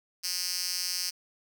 5% pulse tone with high-pass filter, 180 Hz, F#3, 47 cents flat, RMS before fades -32 dBFS, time 0.23-1.11 s, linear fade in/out 20 ms, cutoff 4900 Hz, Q 2.2, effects none

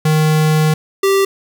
square tone pair in turn, 155.2 / 391.1 Hz, D#3 / G4, -4 / -4 cents, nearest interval octave + major third, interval 1600 cents, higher second, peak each -11 dBFS, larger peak neither, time 0.05-0.74 / 1.03-1.25 s, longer first, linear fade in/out 5 ms, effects 8-bit

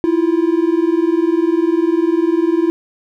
triangle tone pair together, 325 / 345 Hz, E4 / F4, -24 / -21 cents, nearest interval minor second, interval 103 cents, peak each -13 dBFS, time 0.04-2.7 s, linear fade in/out 0 ms, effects none

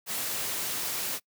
white noise, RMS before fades -32 dBFS, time 0.06-1.2 s, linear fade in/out 50 ms, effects noise-tail reverb RT60 0.1 s tail -24 dB re dry + high-pass 100 Hz 12 dB/octave

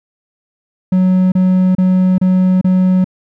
triangle tone bursts, 185 Hz, F#3, in tune, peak -6 dBFS, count 5, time 0.92-3.044 s, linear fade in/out 5 ms, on 400 ms, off 31 ms, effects none

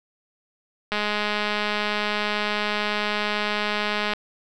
click train, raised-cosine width 0.3 ms, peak -9 dBFS, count 673, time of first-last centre 0.92-4.135 s, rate 209 Hz, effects none

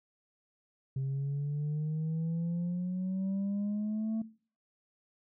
sine exponential sweep, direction up, 133.1 to 224.4 Hz, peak -28 dBFS, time 0.96-4.22 s, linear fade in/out 5 ms, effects noise-tail reverb RT60 0.4 s tail -19 dB re dry + tanh soft clip ceiling -29 dBFS

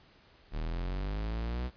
45% pulse linear sweep, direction up, 37.15 to 63.3 Hz, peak -32 dBFS, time 0.51-1.71 s, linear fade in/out 50 ms, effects pink hiss -61 dBFS RMS until 1.76 s + resampled to 11025 Hz

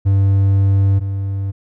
triangle tone pair in turn, 98 / 98 Hz, G2 / G2, 0 / 0 cents, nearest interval unison, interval 0 cents, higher neither, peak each -8 / -16 dBFS, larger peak first, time 0.05-1 / 1-1.52 s, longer first, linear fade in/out 20 ms, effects none

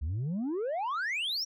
sine exponential sweep, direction up, 67.3 to 5800 Hz, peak -27 dBFS, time 0.01-1.45 s, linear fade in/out 20 ms, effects tanh soft clip ceiling -29 dBFS

